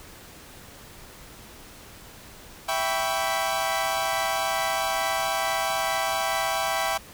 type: chord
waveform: sawtooth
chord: C# half-diminished seventh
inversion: first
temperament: equal with one note detuned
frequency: 659.3 / 784 / 987.8 / 1124.2 Hz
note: E5 / G5 / B5 / C#6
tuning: 0 / 0 / 0 / +24 cents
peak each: -25 / -24 / -28 / -28 dBFS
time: 2.68-6.98 s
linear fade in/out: 10 ms
effects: pink hiss -46 dBFS RMS until 7.13 s